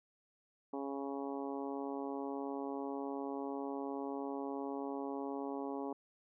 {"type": "harmonic tone", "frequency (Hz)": 138.59, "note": "C#3", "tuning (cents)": 0, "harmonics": [2, 3, 4, 5, 6, 7, 8], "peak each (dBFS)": [-41, -43, -48, -49, -47, -51, -53], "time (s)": [0.73, 5.93], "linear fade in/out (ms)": 5, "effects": []}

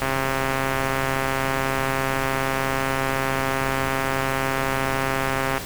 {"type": "click train", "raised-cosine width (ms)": 0.5, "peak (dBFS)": -8, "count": 746, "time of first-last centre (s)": [0.02, 5.58], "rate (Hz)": 134, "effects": ["pink hiss -33 dBFS RMS until 5.65 s"]}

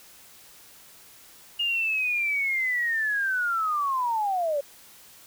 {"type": "linear sweep", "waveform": "sine", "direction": "down", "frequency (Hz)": [2851, 549], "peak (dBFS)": -23, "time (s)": [1.59, 4.61], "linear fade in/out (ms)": 10, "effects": ["white hiss -51 dBFS RMS until 5.26 s"]}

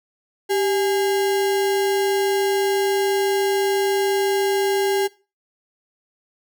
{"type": "tone with sample-and-hold", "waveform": "sine", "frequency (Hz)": 392, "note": "G4", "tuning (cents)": 0, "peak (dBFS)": -17, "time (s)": [0.49, 5.08], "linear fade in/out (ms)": 20, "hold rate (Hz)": 1225, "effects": ["noise-tail reverb RT60 0.3 s tail -20 dB re dry"]}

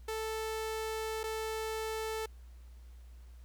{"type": "tone with dropouts", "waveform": "sawtooth", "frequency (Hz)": 440, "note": "A4", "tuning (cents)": 0, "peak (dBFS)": -31, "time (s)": [0.08, 2.26], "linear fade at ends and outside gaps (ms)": 5, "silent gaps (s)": [1.233, 1.238], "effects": ["added 60 Hz sine -49 dBFS peak until 3.44 s", "pink hiss -68 dBFS RMS until 3.44 s"]}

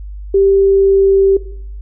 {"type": "tone with pitch glide", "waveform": "sine", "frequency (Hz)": [392, 389.7], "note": ["G4", "G4"], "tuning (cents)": [0, -10], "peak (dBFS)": -7, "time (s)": [0.34, 1.37], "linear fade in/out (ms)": 5, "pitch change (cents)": -10, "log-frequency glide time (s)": [0.53, 1.25], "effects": ["noise-tail reverb RT60 0.7 s tail -17 dB re dry", "added 50 Hz sine -25 dBFS peak until 1.81 s"]}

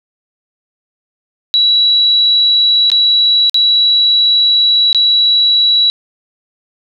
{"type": "tone with dropouts", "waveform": "sine", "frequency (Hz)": 3914, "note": "B7", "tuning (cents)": -16, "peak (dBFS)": -7, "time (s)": [1.54, 5.9], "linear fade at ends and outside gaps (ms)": 0, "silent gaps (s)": [[2.901, 2.917], [3.496, 3.544], [4.929, 4.947]], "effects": []}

